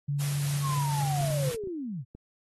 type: tone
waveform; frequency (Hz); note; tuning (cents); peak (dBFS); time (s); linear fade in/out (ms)
sine; 142.9; D3; -47; -26; 0.08-1.5; 10
type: noise with tremolo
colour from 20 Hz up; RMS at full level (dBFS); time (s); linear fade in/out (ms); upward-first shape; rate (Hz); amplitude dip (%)
white; -37; 0.19-1.56; 20; triangle; 4; 25
type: linear sweep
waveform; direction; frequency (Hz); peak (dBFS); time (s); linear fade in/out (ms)
sine; down; 1117 to 110; -32; 0.61-2.05; 50
type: clicks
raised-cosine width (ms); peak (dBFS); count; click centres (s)
3; -32; 7; 1.212 / 1.245 / 1.303 / 1.546 / 1.638 / 1.673 / 2.15
effects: AAC 32 kbps

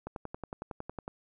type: click train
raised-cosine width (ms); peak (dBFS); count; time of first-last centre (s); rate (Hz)
1; -24; 12; 0.07-1.079; 10.9
effects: none

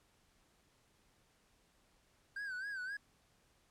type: tone with vibrato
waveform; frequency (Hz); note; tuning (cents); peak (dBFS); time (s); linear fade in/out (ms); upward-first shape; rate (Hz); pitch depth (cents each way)
triangle; 1568; G6; 0; -38; 2.36-2.97; 5; sine; 3.8; 110
effects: pink hiss -72 dBFS RMS until 3.7 s + low-pass 11000 Hz 12 dB/octave

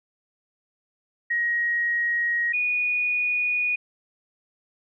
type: tone pair in turn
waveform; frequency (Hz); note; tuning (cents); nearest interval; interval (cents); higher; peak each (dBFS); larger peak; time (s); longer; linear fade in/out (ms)
sine; 1889 / 2462; A#6 / D#7; +22 / -19; perfect fourth; 459; second; -21; neither; 1.3-2.53 / 2.53-3.76; neither; 10
effects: none

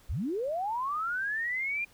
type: linear sweep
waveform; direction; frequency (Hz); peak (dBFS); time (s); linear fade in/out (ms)
sine; up; 38.89 to 2427; -29; 0.09-1.85; 10
effects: pink hiss -60 dBFS RMS until 1.93 s

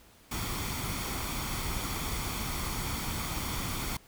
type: noise with comb filter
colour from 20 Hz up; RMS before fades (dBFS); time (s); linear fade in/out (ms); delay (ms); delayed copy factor
pink; -34; 0.31-3.97; 5; 0.89; +0.5
effects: pink hiss -58 dBFS RMS until 4.07 s

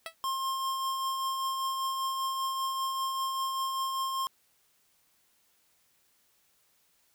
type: tone with exponential decay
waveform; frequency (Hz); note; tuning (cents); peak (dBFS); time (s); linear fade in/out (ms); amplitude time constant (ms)
10% pulse; 654; E5; -14; -24; 0.06-0.15; 1; 19
type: tone with tremolo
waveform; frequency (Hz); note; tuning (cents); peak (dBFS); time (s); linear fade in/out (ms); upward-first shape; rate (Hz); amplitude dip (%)
square; 1064; C6; +29; -29; 0.24-4.27; 0; triangle; 5.1; 35
effects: white hiss -69 dBFS RMS until 7.14 s

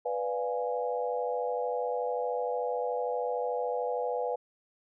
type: chord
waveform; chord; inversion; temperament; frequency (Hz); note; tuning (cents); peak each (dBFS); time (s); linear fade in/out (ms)
sine; B diminished seventh; none; equal; 493.9 / 587.3 / 698.5 / 830.6; B4 / D5 / F5 / Ab5; 0 / 0 / 0 / 0; -31 / -37 / -36 / -36; 0.05-4.36; 10
effects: none

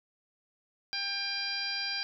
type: harmonic tone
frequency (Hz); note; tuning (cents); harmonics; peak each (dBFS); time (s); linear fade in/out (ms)
797; G5; +28; 1 / 2 / 3 / 4 / 5 / 6 / 7; -46 / -39 / -39 / -43 / -41 / -34 / -45; 0.93-2.03; 0
effects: none

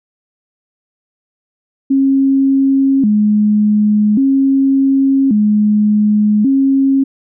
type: tone with vibrato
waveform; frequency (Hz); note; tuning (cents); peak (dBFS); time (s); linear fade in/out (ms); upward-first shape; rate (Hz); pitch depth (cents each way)
sine; 238.7; A#3; +41; -8; 1.9-7.04; 10; square; 0.44; 220
effects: none

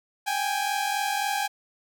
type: tone pair together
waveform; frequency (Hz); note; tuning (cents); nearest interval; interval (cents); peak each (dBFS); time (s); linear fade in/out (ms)
sawtooth; 786.9 / 830.6; G5 / G#5; +6 / 0; minor second; 94; -24; 0.26-1.48; 20
effects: none

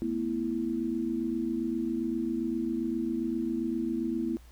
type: chord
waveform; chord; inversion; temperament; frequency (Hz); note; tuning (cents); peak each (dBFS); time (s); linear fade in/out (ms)
sine; A suspended second; none; just; 220 / 247.5 / 330; A3 / B3 / E4; 0 / +4 / +2; -35 / -32 / -31; 0.02-4.37; 0
effects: added 60 Hz sine -50 dBFS peak until 4.51 s + pink hiss -60 dBFS RMS until 4.51 s

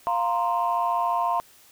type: chord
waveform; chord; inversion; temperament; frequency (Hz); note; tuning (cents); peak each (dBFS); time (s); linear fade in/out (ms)
sine; F suspended fourth; none; equal; 698.5 / 932.3 / 1046.5; F5 / Bb5 / C6; 0 / 0 / 0; -25; 0.07-1.4; 0
effects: tanh soft clip ceiling -14 dBFS + white hiss -54 dBFS RMS until 1.71 s

